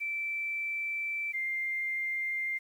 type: tone pair in turn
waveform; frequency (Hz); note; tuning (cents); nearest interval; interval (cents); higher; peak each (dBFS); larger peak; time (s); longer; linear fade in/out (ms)
sine; 2330 / 2102; D7 / C7; -14 / +7; major second; 179; first; -31 / -30; second; 0-1.33 / 1.33-2.59; first; 20
effects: 10-bit

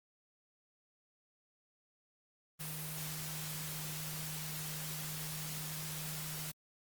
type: tone in noise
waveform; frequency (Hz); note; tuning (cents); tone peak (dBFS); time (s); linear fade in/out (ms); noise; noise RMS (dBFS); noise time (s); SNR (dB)
sine; 154.4; D#3; -13; -44; 2.59-6.52; 20; white; -43; 2.59-6.52; -4
effects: Opus 32 kbps

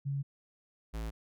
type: tone pair in turn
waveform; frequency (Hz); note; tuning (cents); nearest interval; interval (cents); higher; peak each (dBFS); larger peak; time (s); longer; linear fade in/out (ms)
sine / square; 139.4 / 55.32; C#3 / A1; +10 / +10; octave + major third; 1600; first; -31 / -36; first; 0.05-0.23 / 0.93-1.11; neither; 20
effects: none

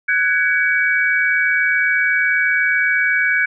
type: tone cluster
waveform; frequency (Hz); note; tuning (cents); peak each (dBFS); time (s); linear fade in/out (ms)
sine; 1494 / 1654 / 2267; F#6 / G#6 / C#7; +16 / -8 / +38; -18; 0.08-3.46; 10
effects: none

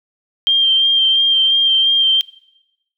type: tone with vibrato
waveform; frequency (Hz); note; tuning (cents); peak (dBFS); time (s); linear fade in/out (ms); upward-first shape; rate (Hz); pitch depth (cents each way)
sine; 3171; G7; +19; -10; 0.47-2.21; 0; sine; 2.9; 20
effects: noise-tail reverb RT60 0.9 s tail -22 dB re dry

